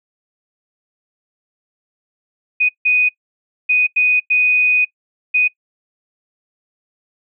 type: tone bursts at uneven times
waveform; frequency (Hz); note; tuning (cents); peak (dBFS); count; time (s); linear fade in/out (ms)
sine; 2489; D#7; 0; -11; 6; 2.6-2.69 / 2.85-3.09 / 3.69-3.87 / 3.96-4.2 / 4.3-4.85 / 5.34-5.48; 10
effects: noise-tail reverb RT60 0.1 s tail -21 dB re dry